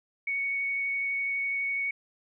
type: tone with vibrato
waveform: sine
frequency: 2226 Hz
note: C#7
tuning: 7 cents sharp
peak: -27 dBFS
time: 0.27-1.91 s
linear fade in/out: 5 ms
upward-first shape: sine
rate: 12 Hz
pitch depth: 8 cents each way
effects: none